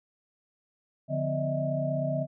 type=tone cluster; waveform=sine; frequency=146.1 / 175.9 / 253.4 / 605 / 641 Hz; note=D3 / F3 / B3 / D#5 / E5; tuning=-9 / +13 / +45 / -49 / -49 cents; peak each=-30 / -38 / -36 / -37 / -30 dBFS; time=1.08-2.27 s; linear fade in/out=50 ms; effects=none